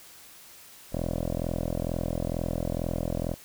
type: tone with low-pass filter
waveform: 10% pulse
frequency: 42.19 Hz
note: E1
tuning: 41 cents sharp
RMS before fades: -30 dBFS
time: 0.92-3.35 s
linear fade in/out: 20 ms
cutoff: 560 Hz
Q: 2.9
effects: white hiss -50 dBFS RMS until 3.44 s